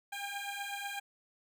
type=beating tone pair; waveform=15% pulse; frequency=799 / 807.1 Hz; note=G5 / G#5; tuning=+33 / -50 cents; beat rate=8.1 Hz; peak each=-35 / -34 dBFS; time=0.12-1 s; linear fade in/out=10 ms; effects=none